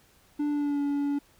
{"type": "tone with pitch glide", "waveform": "triangle", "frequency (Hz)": [293.7, 285.3], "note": ["D4", "C#4"], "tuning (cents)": [0, 50], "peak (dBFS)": -23, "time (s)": [0.39, 1.19], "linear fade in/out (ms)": 10, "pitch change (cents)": -50, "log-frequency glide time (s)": [0.49, 0.8], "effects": ["pink hiss -61 dBFS RMS until 1.39 s"]}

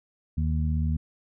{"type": "harmonic tone", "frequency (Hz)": 77.78, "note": "D#2", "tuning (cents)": 0, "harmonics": [1, 2, 3], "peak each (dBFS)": [-24, -29, -33], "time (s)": [0.37, 0.97], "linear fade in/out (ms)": 10, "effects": []}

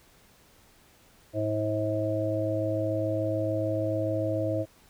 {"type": "harmonic tone", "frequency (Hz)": 106.9, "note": "A2", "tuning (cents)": -49, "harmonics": [1, 3, 5, 6], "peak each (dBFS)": [-31, -31, -31, -31], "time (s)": [1.33, 4.66], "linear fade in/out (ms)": 50, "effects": ["pink hiss -59 dBFS RMS until 4.89 s"]}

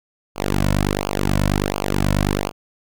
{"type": "tone with flanger", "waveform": "sawtooth", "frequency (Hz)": 49.27, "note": "G1", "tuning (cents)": 10, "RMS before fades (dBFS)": -20, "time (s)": [0.35, 2.52], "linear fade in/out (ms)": 50, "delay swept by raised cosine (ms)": [0.52, 2.52], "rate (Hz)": 1.4, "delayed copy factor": -1, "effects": []}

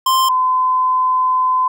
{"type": "tone pair in turn", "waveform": ["square", "sine"], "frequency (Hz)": [1046.5, 1021.4], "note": ["C6", "C6"], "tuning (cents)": [0, -42], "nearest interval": "unison", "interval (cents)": 42, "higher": "first", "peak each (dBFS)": -12, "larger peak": "neither", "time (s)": [[0.06, 0.29], [0.29, 1.68]], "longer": "second", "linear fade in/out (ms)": 5, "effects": []}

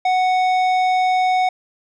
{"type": "tone with tanh clipping", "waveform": "sine", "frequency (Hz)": 740, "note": "F#5", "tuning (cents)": 0, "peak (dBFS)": -16, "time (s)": [0.05, 1.49], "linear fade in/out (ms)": 5, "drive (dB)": 12, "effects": []}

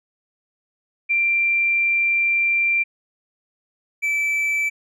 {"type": "tone pair in turn", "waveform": ["sine", "triangle"], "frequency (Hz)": [2364, 2317], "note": ["D7", "D7"], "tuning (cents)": [11, -24], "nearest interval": "unison", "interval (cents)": 35, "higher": "first", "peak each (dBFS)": [-16, -17], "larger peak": "first", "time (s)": [[1.09, 2.84], [4.02, 4.7]], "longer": "first", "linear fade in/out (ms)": 20, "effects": []}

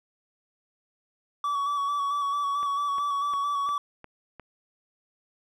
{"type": "tone with vibrato", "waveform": "triangle", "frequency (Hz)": 1139, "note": "C#6", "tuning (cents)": 47, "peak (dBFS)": -23, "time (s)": [1.44, 3.78], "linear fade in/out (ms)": 2, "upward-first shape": "square", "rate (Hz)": 4.5, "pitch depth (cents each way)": 25}
{"type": "click train", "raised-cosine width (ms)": 0.5, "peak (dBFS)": -28, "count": 6, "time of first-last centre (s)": [2.63, 4.397], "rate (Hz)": 2.83}
{"effects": []}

